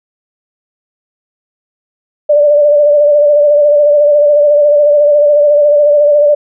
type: tone with vibrato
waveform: sine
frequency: 587.3 Hz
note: D5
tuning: in tune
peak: -4 dBFS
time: 2.29-6.35 s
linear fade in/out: 10 ms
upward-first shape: sine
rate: 14 Hz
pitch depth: 36 cents each way
effects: none